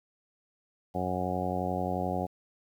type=harmonic tone; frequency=91.4 Hz; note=F#2; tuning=21 cents flat; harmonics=1 / 2 / 3 / 4 / 5 / 6 / 7 / 8 / 9; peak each=-37 / -35 / -38 / -39 / -40 / -37 / -40 / -34 / -40 dBFS; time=0.94-2.27 s; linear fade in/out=20 ms; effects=10-bit